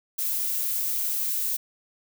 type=noise; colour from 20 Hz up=violet; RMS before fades=-27 dBFS; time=0.18-1.57 s; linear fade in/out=10 ms; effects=none